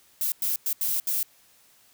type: noise bursts at uneven times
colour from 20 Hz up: violet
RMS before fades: -26 dBFS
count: 5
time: 0.21-0.32 / 0.42-0.56 / 0.66-0.73 / 0.81-1 / 1.07-1.23 s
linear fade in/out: 2 ms
effects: white hiss -59 dBFS RMS until 1.93 s